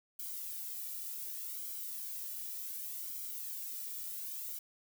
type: noise with flanger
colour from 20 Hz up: violet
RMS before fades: -42 dBFS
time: 0.19-4.59 s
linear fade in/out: 5 ms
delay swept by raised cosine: 1.1 to 1.9 ms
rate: 0.67 Hz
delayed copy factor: -0.6
effects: none